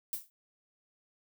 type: noise with exponential decay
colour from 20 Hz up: violet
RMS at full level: -32 dBFS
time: 0.13-0.3 s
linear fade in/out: 0 ms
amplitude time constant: 36 ms
effects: none